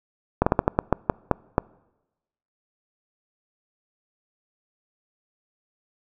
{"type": "slowing click train", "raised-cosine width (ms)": 1, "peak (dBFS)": -3, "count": 10, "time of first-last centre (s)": [0.42, 1.581], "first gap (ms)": 45, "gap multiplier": 1.25, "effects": ["noise-tail reverb RT60 1.0 s tail -25 dB re dry"]}